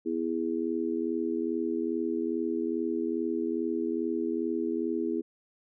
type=chord; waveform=sine; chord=E major; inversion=second; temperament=just; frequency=247.2 / 329.6 / 412 Hz; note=B3 / E4 / G#4; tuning=+2 / 0 / -14 cents; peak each=-33 / -30 / -33 dBFS; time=0.05-5.22 s; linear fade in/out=20 ms; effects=none